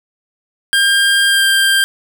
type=tone with pitch glide; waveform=25% pulse; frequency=1602 to 1587.3 Hz; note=G6 to G6; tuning=+37 to +21 cents; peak=-6 dBFS; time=0.73-1.84 s; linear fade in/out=0 ms; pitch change=-16 cents; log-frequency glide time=1.28-1.44 s; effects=none